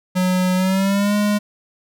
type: tone with pitch glide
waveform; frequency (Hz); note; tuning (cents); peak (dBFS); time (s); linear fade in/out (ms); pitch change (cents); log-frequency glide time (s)
square; 183.5 to 207.2; F#3 to G#3; -14 to -4; -16; 0.15-1.39; 20; +210; 0.55-1.15
effects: none